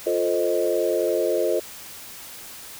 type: chord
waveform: sine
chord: F dominant seventh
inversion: none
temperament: equal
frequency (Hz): 349.2 / 440 / 523.3 / 622.3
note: F4 / A4 / C5 / Eb5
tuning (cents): 0 / 0 / 0 / 0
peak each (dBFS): -25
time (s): 0.06-1.6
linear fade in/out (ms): 10
effects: white hiss -40 dBFS RMS until 2.79 s